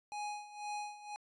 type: tone with tremolo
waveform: square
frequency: 832 Hz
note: G#5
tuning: 3 cents sharp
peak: -38 dBFS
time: 0.12-1.16 s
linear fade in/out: 0 ms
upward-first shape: sine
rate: 2 Hz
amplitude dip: 80%
effects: resampled to 22050 Hz